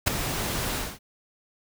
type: noise with ADSR envelope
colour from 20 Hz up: pink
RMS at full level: -18 dBFS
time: 0.06-0.99 s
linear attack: 17 ms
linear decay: 7 ms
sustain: -11 dB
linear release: 220 ms
effects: none